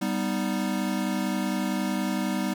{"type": "chord", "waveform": "square", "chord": "G augmented", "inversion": "none", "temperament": "equal", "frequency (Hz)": [196, 246.9, 311.1], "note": ["G3", "B3", "D#4"], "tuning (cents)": [0, 0, 0], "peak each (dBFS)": [-29, -31, -32], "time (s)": [0.01, 2.54], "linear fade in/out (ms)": 10, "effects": []}